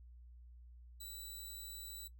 10% pulse tone, 3951 Hz, B7, in tune, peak -39 dBFS, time 1-2.08 s, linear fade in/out 10 ms, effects noise-tail reverb RT60 0.1 s tail -18 dB re dry + added 60 Hz sine -54 dBFS peak until 2.19 s

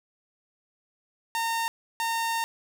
sawtooth tone pair in turn, 915 / 915 Hz, A#5 / A#5, -32 / -32 cents, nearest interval unison, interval 0 cents, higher neither, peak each -22 dBFS, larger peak neither, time 1.35-1.68 / 2-2.44 s, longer second, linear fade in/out 0 ms, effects none

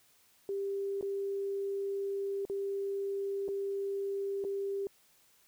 sine tone with dropouts, 395.8 Hz, G4, 17 cents sharp, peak -32 dBFS, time 0.49-4.87 s, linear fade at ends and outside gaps 1 ms, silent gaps 1.011-1.026 / 2.452-2.498 / 3.481-3.487 / 4.441-4.448 s, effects white hiss -66 dBFS RMS until 5.47 s

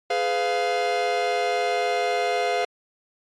45% pulse chord, F diminished, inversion first, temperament just, 419.1 / 502.9 / 698.5 Hz, Ab4 / Cb5 / F5, +16 / +31 / 0 cents, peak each -28 / -27 / -24 dBFS, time 0.1-2.65 s, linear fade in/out 5 ms, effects low-pass 5000 Hz 12 dB/octave + AAC 64 kbps

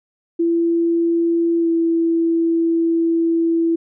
sine tone with pitch glide, 336.5 to 331.9 Hz, E4 to E4, +36 to +12 cents, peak -14 dBFS, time 0.39-3.76 s, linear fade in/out 10 ms, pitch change -24 cents, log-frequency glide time 1.59-1.68 s, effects none

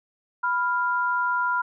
sine tone pair together, 987.8 / 1396.9 Hz, B5 / F6, 0 / 0 cents, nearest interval tritone, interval 600 cents, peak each -24 dBFS, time 0.43-1.62 s, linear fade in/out 10 ms, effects none

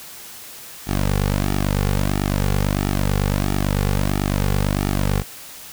sawtooth tone with flanger, 49 Hz, G1, in tune, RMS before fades -20 dBFS, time 0.86-5.24 s, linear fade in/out 50 ms, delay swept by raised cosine 1.9 to 3.2 ms, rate 1.5 Hz, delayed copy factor -0.85, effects white hiss -38 dBFS RMS until 5.72 s

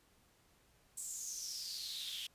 pink noise with high-pass filter sweep, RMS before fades -44 dBFS, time 0.97-2.27 s, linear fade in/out 5 ms, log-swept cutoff 8000 to 3100 Hz, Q 6.6, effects pink hiss -70 dBFS RMS until 2.34 s + resampled to 32000 Hz

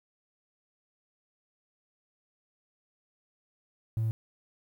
triangle tone, 111.5 Hz, A2, 23 cents sharp, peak -23 dBFS, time 3.97-4.11 s, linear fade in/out 0 ms, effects tanh soft clip ceiling -22 dBFS + 10-bit

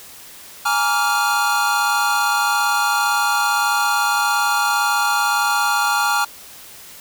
square chord, Bb dominant seventh, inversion third, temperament equal with one note detuned, 830.6 / 932.3 / 1155.8 / 1396.9 Hz, Ab5 / Bb5 / D6 / F6, 0 / 0 / -28 / 0 cents, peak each -22 / -25 / -24 / -20 dBFS, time 0.65-6.25 s, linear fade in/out 10 ms, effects white hiss -40 dBFS RMS until 7 s

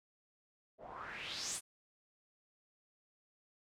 white noise with low-pass filter sweep, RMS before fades -44 dBFS, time 0.78-1.61 s, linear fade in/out 50 ms, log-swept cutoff 560 to 9900 Hz, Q 3.8, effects none

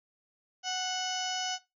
harmonic tone with a mistuned harmonic, 741 Hz, F#5, 2 cents sharp, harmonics 1 / 2 / 3 / 4 / 5 / 6 / 7 / 8 / 9, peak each -35 / -40 / -45 / -36 / -48 / -45 / -39 / -39 / -46 dBFS, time 0.63-1.59 s, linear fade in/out 50 ms, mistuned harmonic 3, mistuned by -36 cents, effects noise-tail reverb RT60 0.2 s tail -17 dB re dry

